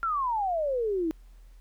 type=exponential sweep; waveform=sine; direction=down; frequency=1396.9 to 310 Hz; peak=-25 dBFS; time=0.03-1.11 s; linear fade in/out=0 ms; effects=added 41 Hz sine -48 dBFS peak until 1.6 s + pink hiss -67 dBFS RMS until 1.6 s